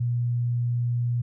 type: tone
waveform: sine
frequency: 120.4 Hz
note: B2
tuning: 44 cents flat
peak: -22 dBFS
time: 0-1.22 s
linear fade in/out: 10 ms
effects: none